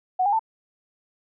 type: tone with pitch steps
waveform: sine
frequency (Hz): 740 / 811.7 / 890.2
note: F#5 / G#5 / A5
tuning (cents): 0 / -40 / +20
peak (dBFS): -18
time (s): 0.19-0.394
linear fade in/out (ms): 10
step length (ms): 68
effects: none